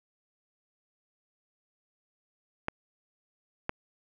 clicks, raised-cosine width 0.5 ms, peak -14 dBFS, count 2, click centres 2.684 / 3.694 s, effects none

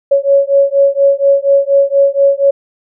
sine beating tone pair, 554 / 558.2 Hz, C#5 / C#5, -1 / +12 cents, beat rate 4.2 Hz, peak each -10 dBFS, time 0.11-2.51 s, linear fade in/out 10 ms, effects none

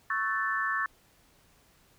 sine chord, F# minor seventh, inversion second, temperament equal with one note detuned, 1108.7 / 1318.5 / 1518.1 / 1760 Hz, C#6 / E6 / F#6 / A6, 0 / 0 / +44 / 0 cents, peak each -32 / -35 / -36 / -30 dBFS, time 0.1-0.86 s, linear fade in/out 2 ms, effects pink hiss -63 dBFS RMS until 1.98 s

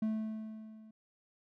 triangle tone with level ramp, 218.3 Hz, A3, 13 cents flat, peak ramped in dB -27 to -51 dBFS, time 0.02-0.91 s, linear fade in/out 5 ms, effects none

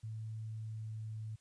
sine tone with pitch glide, 110.1 to 109.28 Hz, A2 to A2, +2 to -11 cents, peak -40 dBFS, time 0.03-1.36 s, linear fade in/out 10 ms, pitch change -13 cents, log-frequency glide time 0.4-1.22 s, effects white hiss -72 dBFS RMS until 1.4 s + resampled to 22050 Hz

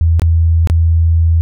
sine tone with dropouts, 82.41 Hz, E2, in tune, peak -7 dBFS, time 0.01-1.41 s, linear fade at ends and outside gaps 0 ms, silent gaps 0.196-0.219 / 0.673-0.699 s, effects none

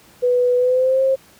sine tone with pitch glide, 493.9 to 532.4 Hz, B4 to C5, 0 to +30 cents, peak -13 dBFS, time 0.22-1.16 s, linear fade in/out 20 ms, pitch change +130 cents, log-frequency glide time 0.57-1.02 s, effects pink hiss -49 dBFS RMS until 1.39 s + high-pass 80 Hz 12 dB/octave

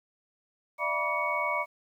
sine tone cluster, 598 / 677 / 969 / 1151 / 2228 Hz, D5 / E5 / B5 / D6 / C#7, +31 / +46 / -33 / -35 / +8 cents, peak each -34 / -37 / -32 / -33 / -31 dBFS, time 0.78-1.66 s, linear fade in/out 50 ms, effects 10-bit

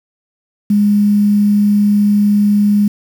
sine tone with quantisation, 205.9 Hz, G#3, 15 cents flat, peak -8 dBFS, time 0.7-2.88 s, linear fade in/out 5 ms, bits 6, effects none

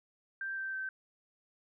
sine tone with pitch steps, 1574 / 1560.4 / 1547 Hz, G6 / G6 / G6, +7 / -8 / -23 cents, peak -35 dBFS, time 0.41-0.89 s, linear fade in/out 2 ms, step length 160 ms, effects none

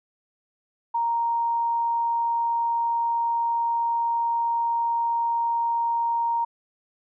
sine tone, 932.3 Hz, A#5, in tune, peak -21 dBFS, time 0.94-6.45 s, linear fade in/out 10 ms, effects none

